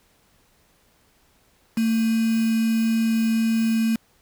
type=tone with quantisation; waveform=sine; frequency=225.2 Hz; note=A3; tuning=40 cents sharp; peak=-18 dBFS; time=1.77-3.96 s; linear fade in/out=5 ms; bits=5; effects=pink hiss -61 dBFS RMS until 4.21 s